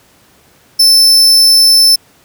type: tone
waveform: 40% pulse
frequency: 5290 Hz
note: E8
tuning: 5 cents sharp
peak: -3 dBFS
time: 0.79-1.96 s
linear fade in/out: 10 ms
effects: pink hiss -47 dBFS RMS until 2.24 s + high-pass 80 Hz 12 dB/octave